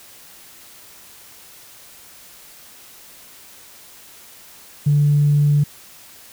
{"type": "tone", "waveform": "sine", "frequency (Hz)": 145.9, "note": "D3", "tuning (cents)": -11, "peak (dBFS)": -11, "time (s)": [4.86, 5.64], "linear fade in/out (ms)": 10, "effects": ["tanh soft clip ceiling -7 dBFS", "white hiss -44 dBFS RMS until 6.32 s"]}